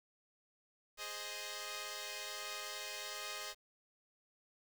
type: chord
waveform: 5% pulse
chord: Ab major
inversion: none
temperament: equal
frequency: 415.3 / 523.3 / 622.3 Hz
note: Ab4 / C5 / Eb5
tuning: 0 / 0 / 0 cents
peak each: -37 / -36 / -34 dBFS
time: 0.97-3.55 s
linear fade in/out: 50 ms
effects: 10-bit